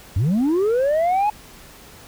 sine linear sweep, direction up, 81.4 to 855 Hz, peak -13 dBFS, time 0.16-1.3 s, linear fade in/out 5 ms, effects tanh soft clip ceiling -15 dBFS + pink hiss -44 dBFS RMS until 2.07 s

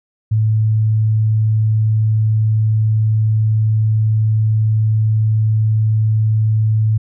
sine tone, 109.1 Hz, A2, 14 cents flat, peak -11 dBFS, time 0.31-6.98 s, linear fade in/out 10 ms, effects none

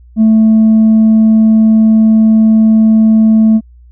triangle tone with tanh clipping, 220 Hz, A3, in tune, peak -4 dBFS, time 0.16-3.61 s, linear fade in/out 50 ms, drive 6 dB, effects added 60 Hz sine -36 dBFS peak until 3.91 s

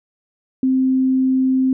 sine tone, 261.1 Hz, C4, 3 cents flat, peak -13 dBFS, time 0.63-1.73 s, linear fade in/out 2 ms, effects none

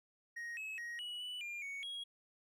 triangle tone with pitch steps, 1875 / 2577 / 1886 / 2929 / 2966 / 2400 / 2227 / 3302 Hz, A#6 / E7 / A#6 / F#7 / F#7 / D7 / C#7 / G#7, +10 / -40 / +20 / -18 / +4 / +37 / +7 / -11 cents, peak -40 dBFS, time 0.36-2.04 s, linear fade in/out 10 ms, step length 210 ms, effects none

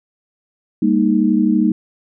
sine chord, Eb major, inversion first, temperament equal with one note detuned, 200.8 / 233.1 / 311.1 Hz, G3 / Bb3 / Eb4, +42 / 0 / 0 cents, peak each -16 dBFS, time 0.82-1.72 s, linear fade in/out 5 ms, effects none

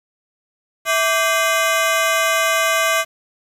20% pulse ring-modulated tone, 910 Hz, A#5, 42 cents flat, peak -7 dBFS, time 0.85-3.05 s, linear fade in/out 50 ms, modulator 255 Hz, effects resampled to 32000 Hz + 7-bit

